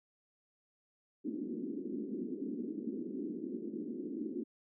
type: band-pass noise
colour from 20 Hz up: pink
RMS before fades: -40 dBFS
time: 1.24-4.44 s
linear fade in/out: 20 ms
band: 220 to 370 Hz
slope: 48 dB/octave
effects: none